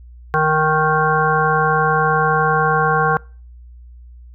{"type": "harmonic tone", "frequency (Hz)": 155.8, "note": "D#3", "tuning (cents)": 3, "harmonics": [1, 3, 5, 7, 9, 10], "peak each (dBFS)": [-21, -20, -19, -19, -22, -22], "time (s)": [0.34, 3.17], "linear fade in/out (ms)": 0, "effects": ["noise-tail reverb RT60 0.4 s tail -25 dB re dry", "added 60 Hz sine -37 dBFS peak until 4.34 s"]}